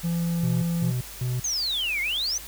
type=tone; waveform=triangle; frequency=169.4 Hz; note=E3; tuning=48 cents sharp; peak=-21 dBFS; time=0.03-0.92 s; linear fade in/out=20 ms
type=tone bursts; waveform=triangle; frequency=125.2 Hz; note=B2; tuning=24 cents sharp; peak=-22 dBFS; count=3; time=0.43-1.4 s; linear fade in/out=5 ms; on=190 ms; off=200 ms
type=exponential two-way sweep; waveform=sine; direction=down then up; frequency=6645 to 2092 to 6260 Hz; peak=-24 dBFS; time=1.44-2.38 s; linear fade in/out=5 ms; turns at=2.01 s
effects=added 50 Hz sine -45 dBFS peak until 2.47 s + white hiss -41 dBFS RMS until 2.47 s